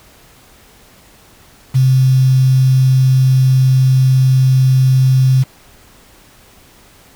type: tone with quantisation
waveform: sine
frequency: 130.81 Hz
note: C3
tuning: in tune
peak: -7 dBFS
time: 1.74-5.44 s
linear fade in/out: 20 ms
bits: 5
effects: pink hiss -45 dBFS RMS until 7.15 s